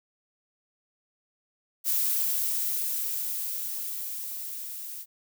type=noise with level ramp; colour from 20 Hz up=violet; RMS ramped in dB=-25 to -39 dBFS; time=1.84-5.06 s; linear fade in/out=50 ms; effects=none